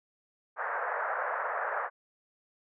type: band-pass noise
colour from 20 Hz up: white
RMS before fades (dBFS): -33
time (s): 0.56-1.9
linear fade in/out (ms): 50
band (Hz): 500 to 1700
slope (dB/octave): 48
effects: none